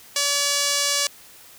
sawtooth tone with band-pass filter, 571 Hz, D5, 49 cents flat, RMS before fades -22 dBFS, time 0.16-1.07 s, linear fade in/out 2 ms, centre 6000 Hz, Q 1.3, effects white hiss -47 dBFS RMS until 1.58 s

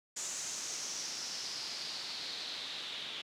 white noise with low-pass filter sweep, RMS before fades -41 dBFS, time 0.16-3.22 s, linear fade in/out 10 ms, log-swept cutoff 7100 to 3400 Hz, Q 4.4, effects high-pass 150 Hz 12 dB/octave

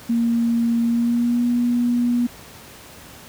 sine tone with pitch glide, 233.1 to 241.3 Hz, A#3 to B3, 0 to -40 cents, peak -16 dBFS, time 0.09-2.27 s, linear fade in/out 10 ms, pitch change +60 cents, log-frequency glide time 0.83-1.45 s, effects pink hiss -42 dBFS RMS until 3.28 s + high-pass 60 Hz 12 dB/octave

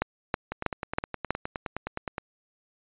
two click trains, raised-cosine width 0.5 ms, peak -16 / -9 dBFS, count 17 / 5, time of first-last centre 0.52-2.181 / 0.02-1.306 s, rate 9.63 / 3.11 Hz, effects resampled to 8000 Hz

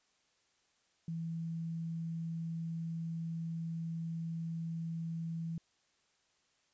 sine tone with quantisation, 164.81 Hz, E3, in tune, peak -36 dBFS, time 1.08-5.58 s, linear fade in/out 2 ms, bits 11, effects white hiss -74 dBFS RMS until 6.73 s + resampled to 16000 Hz

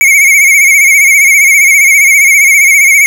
square tone with vibrato, 2217 Hz, C#7, in tune, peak -3 dBFS, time 0.01-3.06 s, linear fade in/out 0 ms, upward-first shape sine, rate 15 Hz, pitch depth 73 cents each way, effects none

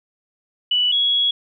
sine tone pair in turn, 2960 / 3340 Hz, F#7 / G#7, 0 / +9 cents, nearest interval major second, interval 209 cents, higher second, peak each -15 dBFS, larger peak neither, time 0.71-0.92 / 0.92-1.31 s, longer second, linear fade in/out 5 ms, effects none

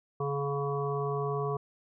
harmonic tone, 141.2 Hz, C#3, 32 cents sharp, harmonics 1 / 3 / 5 / 7 / 8, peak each -33 / -32 / -39 / -41 / -37 dBFS, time 0.2-1.57 s, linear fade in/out 5 ms, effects none

